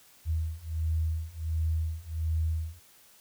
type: beating tone pair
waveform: sine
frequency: 79.4 / 80.8 Hz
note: D#2 / E2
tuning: +36 / -34 cents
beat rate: 1.4 Hz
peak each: -31 / -30 dBFS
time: 0.25-2.8 s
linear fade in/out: 50 ms
effects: white hiss -58 dBFS RMS until 3.2 s